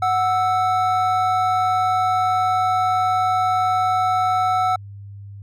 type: tone pair together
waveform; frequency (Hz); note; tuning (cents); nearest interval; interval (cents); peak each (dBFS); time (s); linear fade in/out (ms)
triangle; 740 / 1318.5; F#5 / E6; 0 / 0; minor seventh; 1000; -16 / -19; 0.02-4.76; 5
effects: added 100 Hz sine -34 dBFS peak until 5.42 s